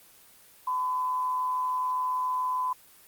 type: tone with amplitude modulation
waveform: sine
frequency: 1011 Hz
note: B5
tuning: 40 cents sharp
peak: -24 dBFS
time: 0.67-2.73 s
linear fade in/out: 5 ms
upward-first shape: sine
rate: 147 Hz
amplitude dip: 35%
effects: white hiss -55 dBFS RMS until 3.07 s + Opus 24 kbps